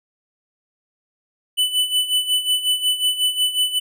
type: tone with tremolo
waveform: square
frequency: 2992 Hz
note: F#7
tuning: 19 cents sharp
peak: -15 dBFS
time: 1.57-3.8 s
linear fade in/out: 20 ms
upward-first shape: sine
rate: 5.5 Hz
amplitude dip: 75%
effects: none